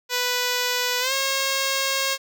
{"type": "tone with pitch glide", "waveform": "5% pulse", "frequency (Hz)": [493.9, 541.7], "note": ["B4", "C#5"], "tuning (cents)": [0, -40], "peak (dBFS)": -10, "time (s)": [0.09, 2.18], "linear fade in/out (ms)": 50, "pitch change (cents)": 160, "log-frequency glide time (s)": [1, 1.13], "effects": []}